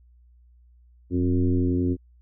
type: tone with frequency modulation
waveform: sine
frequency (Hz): 178.9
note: F3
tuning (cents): +42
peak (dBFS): -19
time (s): 1.1-1.97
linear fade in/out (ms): 50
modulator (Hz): 89.1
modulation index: 1.9
effects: added 60 Hz sine -52 dBFS peak until 2.21 s